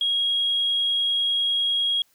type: tone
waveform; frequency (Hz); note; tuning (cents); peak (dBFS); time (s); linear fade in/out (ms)
sine; 3290; G#7; -17; -19; 0.01-2.02; 2
effects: tanh soft clip ceiling -15 dBFS + white hiss -63 dBFS RMS until 2.14 s